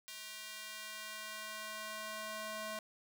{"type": "tone with high-pass filter sweep", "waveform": "square", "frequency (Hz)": 215.3, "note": "A3", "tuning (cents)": -37, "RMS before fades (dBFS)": -45, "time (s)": [0.08, 2.79], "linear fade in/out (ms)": 0, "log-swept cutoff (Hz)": [2700, 660], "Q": 0.83, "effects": []}